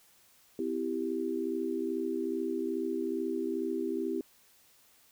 sine chord, C major, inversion none, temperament equal with one note detuned, 255.7 / 329.6 / 392 Hz, C4 / E4 / G4, -40 / 0 / 0 cents, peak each -36 / -34 / -34 dBFS, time 0.59-4.21 s, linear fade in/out 2 ms, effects white hiss -63 dBFS RMS until 5.11 s

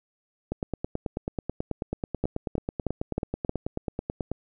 two click trains, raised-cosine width 2 ms, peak -12 / -15 dBFS, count 5 / 36, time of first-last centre 2.24-3.494 / 0.52-4.316 s, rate 3.19 / 9.22 Hz, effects none

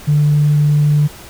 sine tone, 148 Hz, D3, 14 cents sharp, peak -8 dBFS, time 0.07-1.08 s, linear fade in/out 20 ms, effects tanh soft clip ceiling -4 dBFS + pink hiss -36 dBFS RMS until 1.29 s

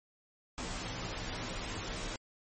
pink noise with comb filter, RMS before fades -39 dBFS, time 0.58-2.16 s, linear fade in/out 0 ms, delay 14 ms, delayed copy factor -0.85, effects MP3 32 kbps

